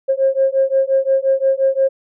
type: beating tone pair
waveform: sine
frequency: 534 / 539.7 Hz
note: C5 / C#5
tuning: +35 / -46 cents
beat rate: 5.7 Hz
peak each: -15 dBFS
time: 0.08-1.89 s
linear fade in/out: 20 ms
effects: tanh soft clip ceiling -5 dBFS